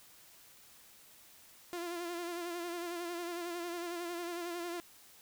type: tone with vibrato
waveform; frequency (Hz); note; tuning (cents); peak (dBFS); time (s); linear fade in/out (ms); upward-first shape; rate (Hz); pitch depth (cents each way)
sawtooth; 345.7; F4; -18; -34; 1.73-4.8; 0; sine; 11; 44
effects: white hiss -59 dBFS RMS until 5.21 s